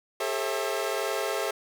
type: tone cluster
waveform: sawtooth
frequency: 401.1 / 442.6 / 538 / 656 Hz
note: G4 / A4 / C5 / E5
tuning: +40 / +10 / +48 / -9 cents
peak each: -29 dBFS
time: 0.2-1.51 s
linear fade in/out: 5 ms
effects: none